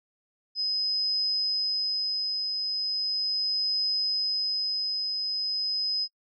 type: tone with tremolo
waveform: sine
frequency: 5050 Hz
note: D#8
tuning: 25 cents sharp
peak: -24 dBFS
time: 0.55-6.08 s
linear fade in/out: 50 ms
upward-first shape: triangle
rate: 0.38 Hz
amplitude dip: 35%
effects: noise-tail reverb RT60 0.1 s tail -25 dB re dry